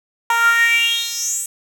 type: tone with high-pass filter sweep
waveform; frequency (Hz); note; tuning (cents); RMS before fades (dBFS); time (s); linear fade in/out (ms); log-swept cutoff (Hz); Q
10% pulse; 464.1; A#4; -8; -17; 0.3-1.46; 2; 1000 to 8900; 6.8
effects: none